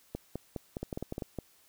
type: two click trains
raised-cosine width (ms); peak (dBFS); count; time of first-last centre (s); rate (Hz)
2; -22 / -22; 7 / 5; 0.15-1.387 / 0.83-1.222; 4.85 / 10.2
effects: white hiss -64 dBFS RMS until 1.68 s